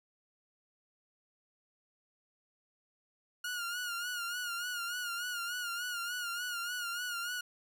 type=tone with vibrato; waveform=sawtooth; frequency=1429 Hz; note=F6; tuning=39 cents sharp; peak=-32 dBFS; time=3.44-7.41 s; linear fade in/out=5 ms; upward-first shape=sine; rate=3.4 Hz; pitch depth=60 cents each way; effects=none